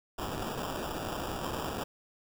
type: noise with sample-and-hold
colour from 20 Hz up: white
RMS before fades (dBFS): -36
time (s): 0.18-1.84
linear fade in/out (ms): 10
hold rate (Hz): 2100
effects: none